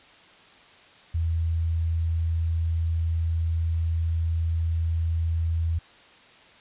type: tone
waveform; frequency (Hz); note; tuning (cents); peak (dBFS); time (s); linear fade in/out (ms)
sine; 82.41; E2; 0; -22; 1.14-5.79; 10
effects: white hiss -52 dBFS RMS until 6.6 s + resampled to 8000 Hz